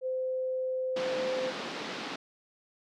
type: tone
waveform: sine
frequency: 516 Hz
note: C5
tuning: 24 cents flat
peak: -29 dBFS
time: 0.01-1.53 s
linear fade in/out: 50 ms
type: band-pass noise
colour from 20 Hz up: pink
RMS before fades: -38 dBFS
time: 0.96-2.16 s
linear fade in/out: 5 ms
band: 200 to 4900 Hz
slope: 24 dB/octave
effects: none